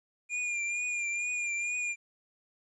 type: tone with vibrato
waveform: square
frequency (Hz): 2413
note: D7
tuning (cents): +46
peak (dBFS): -31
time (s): 0.29-1.96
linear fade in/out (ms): 50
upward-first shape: triangle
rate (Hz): 2.2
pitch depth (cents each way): 45
effects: resampled to 22050 Hz + 12-bit